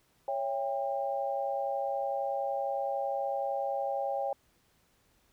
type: chord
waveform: sine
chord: C# diminished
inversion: none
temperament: just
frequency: 554.4 / 665.2 / 798.3 Hz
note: C#5 / E5 / G5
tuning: 0 / +16 / +31 cents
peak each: -33 / -38 / -33 dBFS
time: 0.28-4.33 s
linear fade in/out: 2 ms
effects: pink hiss -69 dBFS RMS until 5.32 s